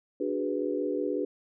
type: chord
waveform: sine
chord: G# half-diminished seventh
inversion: second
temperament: equal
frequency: 293.7 / 370 / 415.3 / 493.9 Hz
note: D4 / F#4 / G#4 / B4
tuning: 0 / 0 / 0 / 0 cents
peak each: -32 / -33 / -33 / -33 dBFS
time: 0.2-1.25 s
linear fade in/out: 5 ms
effects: none